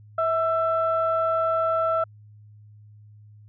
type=tone pair together; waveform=sine; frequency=650 / 1334.2 Hz; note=E5 / E6; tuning=-24 / +20 cents; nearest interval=octave; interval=1244 cents; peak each=-22 / -23 dBFS; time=0.18-2.04 s; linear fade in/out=5 ms; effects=tanh soft clip ceiling -12 dBFS + added 105 Hz sine -46 dBFS peak until 3.48 s